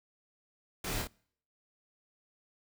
pink noise with echo, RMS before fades -37 dBFS, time 0.84-1.02 s, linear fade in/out 5 ms, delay 27 ms, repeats 2, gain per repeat -3 dB, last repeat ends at 1.074 s, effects noise-tail reverb RT60 0.6 s tail -26 dB re dry

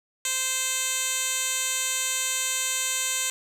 10% pulse tone with band-pass filter, 520 Hz, C5, 11 cents flat, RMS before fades -27 dBFS, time 0.25-3.3 s, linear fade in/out 2 ms, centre 7000 Hz, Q 1.6, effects none

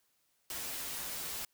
white noise with comb filter, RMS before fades -40 dBFS, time 0.5-1.45 s, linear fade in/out 2 ms, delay 9.6 ms, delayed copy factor -0.7, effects white hiss -75 dBFS RMS until 1.53 s

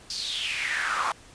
brown noise with high-pass filter sweep, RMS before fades -29 dBFS, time 0.1-1.12 s, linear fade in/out 2 ms, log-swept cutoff 5000 to 1000 Hz, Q 5.5, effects pink hiss -51 dBFS RMS until 1.34 s + resampled to 22050 Hz

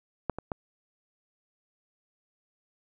clicks, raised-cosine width 1 ms, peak -13 / -21 / -17 dBFS, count 3, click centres 0.297 / 0.386 / 0.518 s, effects none

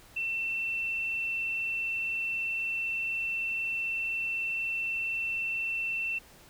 sine tone, 2689 Hz, E7, 34 cents sharp, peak -29 dBFS, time 0.16-6.19 s, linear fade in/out 10 ms, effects pink hiss -55 dBFS RMS until 6.49 s

